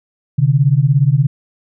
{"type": "beating tone pair", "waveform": "sine", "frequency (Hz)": [130.81, 147.81], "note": ["C3", "D3"], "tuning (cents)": [0, 11], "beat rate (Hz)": 17, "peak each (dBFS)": -12, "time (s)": [0.38, 1.27], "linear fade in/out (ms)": 10, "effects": []}